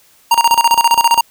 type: tone with tremolo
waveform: square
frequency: 932.3 Hz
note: A#5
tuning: in tune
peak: -7 dBFS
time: 0.31-1.21 s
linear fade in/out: 5 ms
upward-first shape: square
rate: 15 Hz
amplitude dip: 80%
effects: white hiss -50 dBFS RMS until 1.3 s